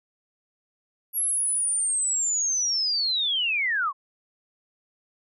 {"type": "linear sweep", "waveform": "sine", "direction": "down", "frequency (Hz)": [11430, 1040], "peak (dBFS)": -22, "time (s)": [1.13, 3.93], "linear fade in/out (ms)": 50, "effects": []}